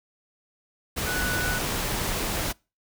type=tone in noise; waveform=sine; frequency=1480 Hz; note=F#6; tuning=in tune; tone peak=-28 dBFS; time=1.06-1.59 s; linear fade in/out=20 ms; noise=pink; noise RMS=-28 dBFS; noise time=0.96-2.53 s; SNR=-3 dB; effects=noise-tail reverb RT60 0.3 s tail -26 dB re dry